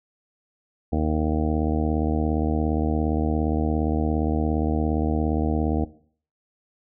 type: harmonic tone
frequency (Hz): 77.3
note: D#2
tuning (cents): -11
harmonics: 1 / 2 / 3 / 4 / 5 / 6 / 7 / 8 / 9 / 10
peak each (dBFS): -24 / -30 / -26 / -28 / -38 / -31 / -38 / -38 / -34 / -36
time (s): 0.92-5.85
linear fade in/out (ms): 10
effects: noise-tail reverb RT60 0.5 s tail -17 dB re dry